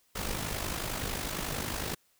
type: noise with amplitude modulation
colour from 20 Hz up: pink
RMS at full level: -32 dBFS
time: 0.15-1.95 s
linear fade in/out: 10 ms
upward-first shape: sine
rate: 51 Hz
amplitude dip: 60%
effects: white hiss -69 dBFS RMS until 2.19 s